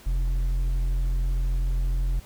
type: tone with hard clipping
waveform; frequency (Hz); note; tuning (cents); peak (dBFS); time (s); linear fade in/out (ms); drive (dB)
sine; 43.65; F1; 0; -23; 0.06-2.2; 10; 5
effects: pink hiss -50 dBFS RMS until 2.25 s